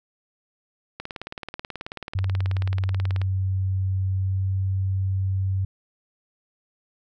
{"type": "click train", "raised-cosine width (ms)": 0.3, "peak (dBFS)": -17, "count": 42, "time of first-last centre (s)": [1, 3.216], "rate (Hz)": 18.5}
{"type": "tone with pitch glide", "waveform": "sine", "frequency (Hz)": [95, 95.61], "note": ["F#2", "G2"], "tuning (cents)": [46, -43], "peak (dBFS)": -21, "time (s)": [2.15, 5.65], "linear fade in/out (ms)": 5, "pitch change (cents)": 11, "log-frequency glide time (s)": [4.14, 4.47]}
{"effects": []}